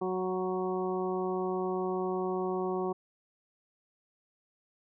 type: harmonic tone with a mistuned harmonic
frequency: 185 Hz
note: F#3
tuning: in tune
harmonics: 1 / 2 / 3 / 4 / 5 / 6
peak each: -37 / -31 / -43 / -38 / -42 / -41 dBFS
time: 0.01-2.93 s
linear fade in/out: 10 ms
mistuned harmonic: 5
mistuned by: +15 cents
effects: none